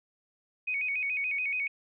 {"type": "tone with vibrato", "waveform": "sine", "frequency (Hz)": 2364, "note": "D7", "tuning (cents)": 11, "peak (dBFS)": -28, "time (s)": [0.67, 1.68], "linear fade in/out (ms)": 10, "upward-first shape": "square", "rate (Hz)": 7, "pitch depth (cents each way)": 100, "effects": []}